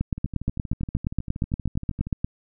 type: two click trains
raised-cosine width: 5 ms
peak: -20 / -11 dBFS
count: 25 / 20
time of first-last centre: 0.18-2.07 / 0.01-2.245 s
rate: 12.7 / 8.5 Hz
effects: none